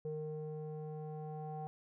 square tone with low-pass filter sweep, 153.7 Hz, D#3, 21 cents flat, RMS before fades -43 dBFS, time 0.05-1.67 s, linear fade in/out 0 ms, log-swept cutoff 490 to 740 Hz, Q 6.7, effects none

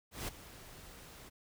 pink noise with ADSR envelope, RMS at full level -38 dBFS, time 0.11-1.3 s, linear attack 170 ms, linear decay 13 ms, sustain -15 dB, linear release 22 ms, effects none

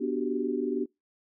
sine chord, G major seventh, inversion first, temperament equal, 246.9 / 293.7 / 370 / 392 Hz, B3 / D4 / F#4 / G4, 0 / 0 / 0 / 0 cents, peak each -32 dBFS, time 0-0.86 s, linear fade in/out 20 ms, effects noise-tail reverb RT60 0.2 s tail -25 dB re dry

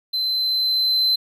triangle tone with level ramp, 4068 Hz, C8, 50 cents flat, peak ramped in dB -19 to -14 dBFS, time 0.13-1.16 s, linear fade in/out 10 ms, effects none

